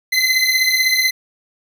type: beating tone pair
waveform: 25% pulse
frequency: 2038 / 2054 Hz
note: C7 / C7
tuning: -46 / -33 cents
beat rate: 16 Hz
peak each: -13 dBFS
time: 0.12-1.11 s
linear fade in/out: 10 ms
effects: none